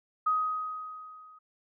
sine tone with level ramp, 1256 Hz, D#6, 16 cents sharp, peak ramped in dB -22 to -51 dBFS, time 0.26-1.39 s, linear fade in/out 10 ms, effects none

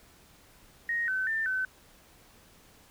sine tone with pitch steps, 1870 / 1525 / 1790 / 1522 Hz, A#6 / G6 / A6 / F#6, +5 / -48 / +29 / +48 cents, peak -27 dBFS, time 0.89-1.65 s, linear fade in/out 2 ms, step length 190 ms, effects pink hiss -58 dBFS RMS until 2.9 s

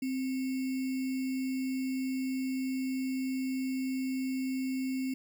sine tone with sample-and-hold, 261.6 Hz, C4, in tune, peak -30 dBFS, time 0.02-5.14 s, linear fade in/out 5 ms, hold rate 2450 Hz, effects none

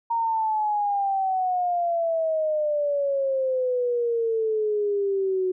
sine exponential sweep, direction down, 932.3 to 367.3 Hz, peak -21 dBFS, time 0.1-5.52 s, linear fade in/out 10 ms, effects none

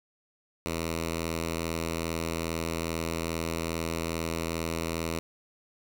5% pulse tone with notch filter, 82.41 Hz, E2, in tune, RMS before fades -32 dBFS, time 0.66-5.19 s, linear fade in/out 0 ms, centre 780 Hz, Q 1.6, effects none

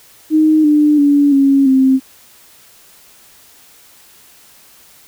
sine tone with pitch steps, 311.1 / 298.6 / 286.6 / 275.1 / 264 Hz, D#4 / D4 / D4 / C#4 / C4, 0 / +29 / -42 / -13 / +16 cents, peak -7 dBFS, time 0.3-2 s, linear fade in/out 50 ms, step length 340 ms, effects white hiss -45 dBFS RMS until 5.07 s

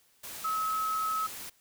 sine tone in noise, 1288 Hz, E6, 41 cents flat, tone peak -28 dBFS, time 0.44-1.27 s, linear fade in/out 10 ms, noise white, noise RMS -42 dBFS, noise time 0.23-1.5 s, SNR +11 dB, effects white hiss -66 dBFS RMS until 1.6 s

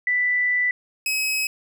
sine / sawtooth tone pair in turn, 1981 / 2550 Hz, B6 / D#7, +5 / +42 cents, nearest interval major third, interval 437 cents, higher second, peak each -18 / -18 dBFS, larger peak neither, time 0.07-0.71 / 1.06-1.47 s, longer first, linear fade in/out 2 ms, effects none

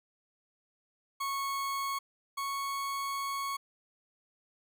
40% pulse tone pair in turn, 1102 / 1106.5 Hz, C#6 / C#6, -11 / -3 cents, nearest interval unison, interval 8 cents, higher second, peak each -31 / -32 dBFS, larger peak first, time 1.2-1.99 / 2.37-3.57 s, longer second, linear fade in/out 10 ms, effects none

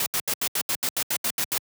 white noise bursts, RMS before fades -25 dBFS, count 12, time 0-1.58 s, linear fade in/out 2 ms, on 62 ms, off 76 ms, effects high-pass 100 Hz 12 dB/octave

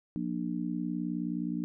harmonic tone, 59.5 Hz, A#1, 36 cents sharp, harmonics 3 / 4 / 5, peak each -35 / -35 / -35 dBFS, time 0.16-1.64 s, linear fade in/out 0 ms, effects none

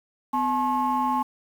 sine tone cluster, 253.3 / 859 / 1078 Hz, B3 / A5 / C#6, +44 / -42 / -49 cents, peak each -27 / -23 / -25 dBFS, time 0.33-1.23 s, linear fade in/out 10 ms, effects tanh soft clip ceiling -15 dBFS + 8-bit

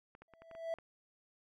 clicks, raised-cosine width 0.5 ms, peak -39 dBFS, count 7, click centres 0.151 / 0.22 / 0.337 / 0.42 / 0.513 / 0.551 / 0.786 s
triangle tone with exponential growth, 659.3 Hz, E5, in tune, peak -31 dBFS, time 0.28-0.74 s, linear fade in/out 1 ms, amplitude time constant 100 ms
effects none

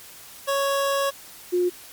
25% pulse / sine tone pair in turn, 554.4 / 357 Hz, C#5 / F4, 0 / +38 cents, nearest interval minor sixth, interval 762 cents, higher first, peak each -17 / -18 dBFS, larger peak first, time 0.47-1.11 / 1.52-1.7 s, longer first, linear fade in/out 20 ms, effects white hiss -44 dBFS RMS until 1.92 s + MP3 96 kbps

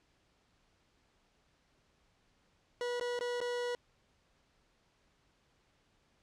40% pulse tone with dropouts, 486 Hz, B4, 28 cents flat, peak -33 dBFS, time 2.81-3.75 s, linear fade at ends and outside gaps 1 ms, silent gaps 2.998-3.01 / 3.191-3.209 / 3.404-3.413 s, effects pink hiss -72 dBFS RMS until 6.22 s + low-pass 6000 Hz 12 dB/octave

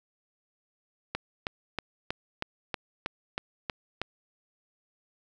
click train, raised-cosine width 0.3 ms, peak -14 dBFS, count 10, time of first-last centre 1.15-4.016 s, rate 3.14 Hz, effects none

